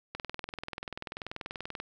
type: click train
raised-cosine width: 0.3 ms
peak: -21 dBFS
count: 35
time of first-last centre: 0.15-1.8 s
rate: 20.6 Hz
effects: none